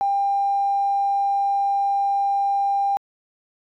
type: tone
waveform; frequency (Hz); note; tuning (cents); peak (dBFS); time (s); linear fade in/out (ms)
triangle; 797; G5; +28; -14; 0.01-2.97; 0
effects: tanh soft clip ceiling -16 dBFS